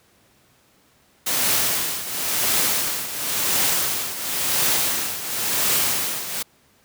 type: noise with tremolo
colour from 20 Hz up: white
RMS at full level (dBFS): -19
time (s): 1.26-6.43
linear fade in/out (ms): 10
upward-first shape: triangle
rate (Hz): 0.95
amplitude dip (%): 75
effects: pink hiss -58 dBFS RMS until 6.84 s + high-pass 80 Hz 12 dB/octave